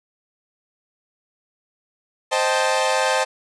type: chord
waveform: sawtooth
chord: A half-diminished seventh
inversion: first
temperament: equal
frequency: 523.3 / 622.3 / 784 / 880 Hz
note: C5 / Eb5 / G5 / A5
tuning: 0 / 0 / 0 / 0 cents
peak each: -18 / -20 / -22 / -19 dBFS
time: 2.31-3.25 s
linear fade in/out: 20 ms
effects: resampled to 22050 Hz + 8-bit